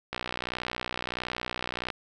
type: click train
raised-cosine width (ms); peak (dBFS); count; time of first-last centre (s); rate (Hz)
0.3; -15; 110; 0.13-1.902; 61.5
effects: none